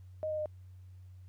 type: tone with pitch steps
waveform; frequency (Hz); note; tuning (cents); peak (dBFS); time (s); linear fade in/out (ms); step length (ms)
sine; 622.3 / 616.2 / 610.2; D#5 / D#5 / D#5; 0 / -17 / -34; -32; 0.23-0.458; 0; 76
effects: added 92 Hz sine -49 dBFS peak until 1.28 s + pink hiss -75 dBFS RMS until 1.28 s